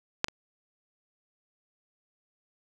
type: clicks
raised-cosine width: 0.2 ms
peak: -6 / -20 dBFS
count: 2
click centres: 0.244 / 0.284 s
effects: none